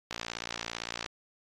click train, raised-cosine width 0.2 ms, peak -17 dBFS, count 56, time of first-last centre 0.11-1.062 s, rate 57.8 Hz, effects AAC 32 kbps

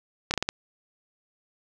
slowing click train, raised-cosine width 0.2 ms, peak -8 dBFS, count 5, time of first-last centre 0.31-0.489 s, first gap 29 ms, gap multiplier 1.3, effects none

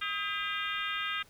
harmonic tone with a mistuned harmonic, 401.8 Hz, G4, 43 cents sharp, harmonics 3 / 4 / 5 / 6 / 7 / 8 / 9, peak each -37 / -38 / -39 / -40 / -40 / -41 / -42 dBFS, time 0.01-1.23 s, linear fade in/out 10 ms, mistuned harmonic 3, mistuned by +82 cents, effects pink hiss -60 dBFS RMS until 1.29 s

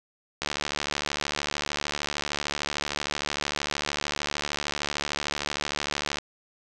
click train, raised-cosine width 0.2 ms, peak -10 dBFS, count 423, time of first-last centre 0.42-6.185 s, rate 73.2 Hz, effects resampled to 24000 Hz + 8-bit

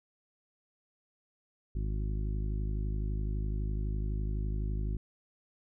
harmonic tone, 51.91 Hz, G#1, in tune, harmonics 1 / 2 / 3 / 4 / 5 / 6 / 7, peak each -31 / -38 / -42 / -46 / -49 / -52 / -50 dBFS, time 1.75-4.97 s, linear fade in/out 5 ms, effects none

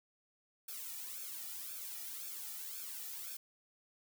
blue noise with flanger, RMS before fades -45 dBFS, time 0.68-3.37 s, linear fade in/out 5 ms, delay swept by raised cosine 1 to 1.91 ms, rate 1.9 Hz, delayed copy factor -0.9, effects none

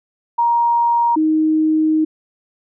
sine tone pair in turn, 941 / 312.8 Hz, A#5 / D#4, +16 / +9 cents, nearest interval octave + perfect fifth, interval 1907 cents, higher first, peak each -12 dBFS, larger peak neither, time 0.38-1.16 / 1.16-2.05 s, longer second, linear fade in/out 10 ms, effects none

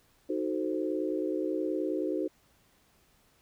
sine chord, D# diminished seventh, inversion none, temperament equal with one note detuned, 311.1 / 370 / 440 / 521.4 Hz, D#4 / F#4 / A4 / C5, 0 / 0 / 0 / -6 cents, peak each -32 / -33 / -37 / -36 dBFS, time 0.29-2.28 s, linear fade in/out 10 ms, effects pink hiss -66 dBFS RMS until 3.41 s

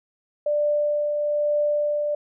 sine tone with tremolo, 591 Hz, D5, 11 cents sharp, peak -18 dBFS, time 0.46-2.15 s, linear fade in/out 5 ms, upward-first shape triangle, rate 1.1 Hz, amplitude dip 35%, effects none

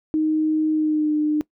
sine tone with pitch glide, 311.1 to 302.4 Hz, D#4 to D#4, 0 to -49 cents, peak -17 dBFS, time 0.14-1.41 s, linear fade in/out 0 ms, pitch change -49 cents, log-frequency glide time 0.72-1.13 s, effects noise-tail reverb RT60 0.1 s tail -21 dB re dry

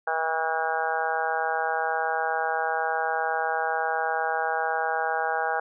harmonic tone, 161.1 Hz, E3, 39 cents flat, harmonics 3 / 4 / 5 / 6 / 7 / 8 / 9 / 10, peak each -33 / -33 / -27 / -37 / -36 / -38 / -31 / -33 dBFS, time 0.07-5.6 s, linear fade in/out 5 ms, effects none

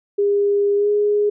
sine tone with pitch glide, 405.3 to 414.5 Hz, G#4 to G#4, -42 to -3 cents, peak -14 dBFS, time 0.18-1.3 s, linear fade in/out 10 ms, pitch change +39 cents, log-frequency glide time 0.76-0.89 s, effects none

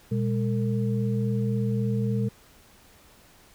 sine tone cluster, 120.2 / 203.9 / 453.4 Hz, B2 / G#3 / A#4, -46 / -32 / -48 cents, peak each -25 / -27 / -33 dBFS, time 0.11-2.29 s, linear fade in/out 10 ms, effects pink hiss -55 dBFS RMS until 3.54 s

